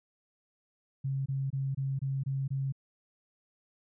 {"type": "tone bursts", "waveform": "sine", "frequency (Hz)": 135.7, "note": "C#3", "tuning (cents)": -36, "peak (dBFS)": -29, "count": 7, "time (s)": [1.04, 2.724], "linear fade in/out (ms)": 10, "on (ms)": 220, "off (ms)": 24, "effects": []}